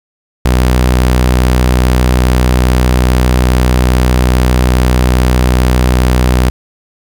sawtooth tone, 62.4 Hz, B1, 19 cents sharp, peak -3 dBFS, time 0.45-6.5 s, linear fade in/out 5 ms, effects 7-bit

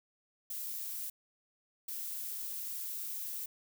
violet noise bursts at uneven times, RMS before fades -40 dBFS, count 2, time 0.5-1.1 / 1.88-3.46 s, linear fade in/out 5 ms, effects none

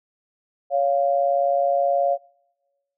sine tone pair together, 559.7 / 698.5 Hz, C#5 / F5, +17 / 0 cents, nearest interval major third, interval 383 cents, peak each -20 dBFS, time 0.7-2.18 s, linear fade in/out 50 ms, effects noise-tail reverb RT60 1.0 s tail -25 dB re dry

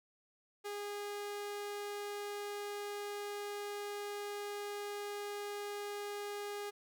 sawtooth tone, 410 Hz, G#4, 22 cents flat, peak -36 dBFS, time 0.64-6.71 s, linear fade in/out 20 ms, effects none

